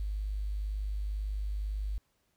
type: tone with quantisation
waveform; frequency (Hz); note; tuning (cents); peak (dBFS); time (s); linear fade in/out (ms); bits
sine; 51; G#1; -31; -31; 0-1.98; 0; 10
effects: pink hiss -75 dBFS RMS until 2.36 s